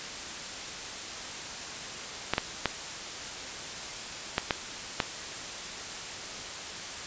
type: clicks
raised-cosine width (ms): 0.3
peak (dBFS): -8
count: 6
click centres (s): 2.336 / 2.381 / 2.657 / 4.381 / 4.508 / 5.002
effects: white hiss -38 dBFS RMS until 7.06 s + resampled to 16000 Hz

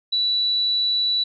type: tone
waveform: sine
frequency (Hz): 3946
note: B7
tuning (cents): -2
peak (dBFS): -18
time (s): 0.12-1.24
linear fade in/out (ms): 10
effects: none

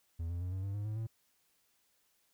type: tone with pitch steps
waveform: triangle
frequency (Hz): 83.1 / 86.73 / 90.52 / 94.47 / 98.6 / 102.9 / 107.39 / 112.08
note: E2 / F2 / F#2 / F#2 / G2 / G#2 / A2 / A2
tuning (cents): +15 / -11 / -37 / +37 / +11 / -16 / -42 / +32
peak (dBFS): -33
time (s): 0.19-1.07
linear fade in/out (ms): 10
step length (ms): 110
effects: white hiss -74 dBFS RMS until 2.33 s

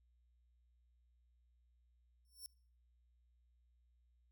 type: tone with exponential growth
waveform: 5% pulse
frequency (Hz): 5430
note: F8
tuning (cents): -50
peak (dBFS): -39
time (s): 2.25-2.46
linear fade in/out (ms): 0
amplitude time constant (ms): 44
effects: noise-tail reverb RT60 0.5 s tail -23 dB re dry + added 60 Hz sine -70 dBFS peak until 4.31 s

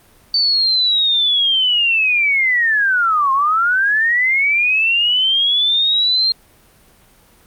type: linear two-way sweep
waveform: sine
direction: down then up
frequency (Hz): 4567 to 1054 to 4211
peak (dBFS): -12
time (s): 0.34-6.32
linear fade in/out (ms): 2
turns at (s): 3.32
effects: pink hiss -50 dBFS RMS until 7.46 s + Opus 32 kbps

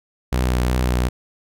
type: tone with vibrato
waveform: sawtooth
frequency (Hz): 62.1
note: B1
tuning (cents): +10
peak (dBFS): -13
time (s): 0.32-1.09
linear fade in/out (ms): 10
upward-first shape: sine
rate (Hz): 2.7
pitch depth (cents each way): 24
effects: none

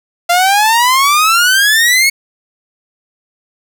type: exponential sweep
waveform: sawtooth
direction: up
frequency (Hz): 685 to 2217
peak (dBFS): -4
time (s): 0.29-2.1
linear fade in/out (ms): 10
effects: none

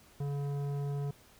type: tone with tanh clipping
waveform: sine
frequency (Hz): 142.1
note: C#3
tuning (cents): +43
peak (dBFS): -34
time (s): 0.2-1.11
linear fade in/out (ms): 5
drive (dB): 13
effects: pink hiss -60 dBFS RMS until 1.39 s

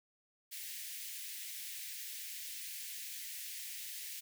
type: high-pass noise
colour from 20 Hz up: white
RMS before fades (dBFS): -45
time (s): 0.51-4.21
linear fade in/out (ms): 20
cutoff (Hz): 1800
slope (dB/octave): 48
effects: none

